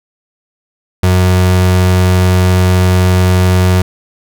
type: tone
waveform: 35% pulse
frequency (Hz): 91.6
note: F#2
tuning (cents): -17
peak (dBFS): -5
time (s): 1.03-3.82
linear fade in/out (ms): 5
effects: none